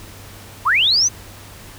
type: linear sweep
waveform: sine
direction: up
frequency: 880 to 6272 Hz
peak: -12 dBFS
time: 0.65-1.09 s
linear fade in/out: 20 ms
effects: added 98 Hz sine -42 dBFS peak until 1.78 s + pink hiss -40 dBFS RMS until 1.78 s